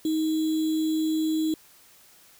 sine tone with sample-and-hold, 315 Hz, D#4, 21 cents sharp, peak -22 dBFS, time 0.05-1.54 s, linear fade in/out 2 ms, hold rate 3675 Hz, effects white hiss -55 dBFS RMS until 2.39 s

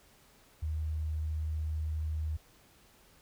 sine tone, 77.78 Hz, D#2, in tune, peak -31 dBFS, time 0.62-2.37 s, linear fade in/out 10 ms, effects pink hiss -62 dBFS RMS until 3.21 s

